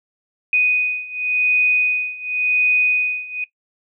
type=beating tone pair; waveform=sine; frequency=2489 / 2489.91 Hz; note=D#7 / D#7; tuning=0 / +1 cents; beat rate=0.91 Hz; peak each=-20 / -18 dBFS; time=0.53-3.44 s; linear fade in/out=2 ms; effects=noise-tail reverb RT60 0.1 s tail -17 dB re dry